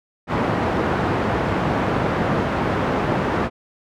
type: band-pass noise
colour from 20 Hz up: pink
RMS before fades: -21 dBFS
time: 0.27-3.5 s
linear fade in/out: 50 ms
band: 110 to 1400 Hz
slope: 12 dB/octave
effects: none